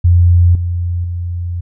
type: tone with level steps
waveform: sine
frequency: 87.31 Hz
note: F2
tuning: in tune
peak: -5 / -14 / -17 dBFS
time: 0.04-1.61 s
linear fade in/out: 10 ms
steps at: 0.55 / 1.04 s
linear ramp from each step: 2 ms
effects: none